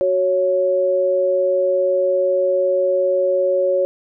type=tone pair together; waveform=sine; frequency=371.5 / 554 Hz; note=F#4 / C#5; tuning=+7 / -1 cents; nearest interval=perfect fifth; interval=692 cents; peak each=-21 / -15 dBFS; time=0.01-3.85 s; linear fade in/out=0 ms; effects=none